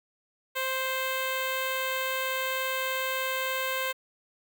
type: tone with notch filter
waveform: 5% pulse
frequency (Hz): 523.3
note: C5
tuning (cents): 0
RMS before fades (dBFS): -30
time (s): 0.55-3.93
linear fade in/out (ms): 20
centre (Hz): 5400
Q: 0.61
effects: none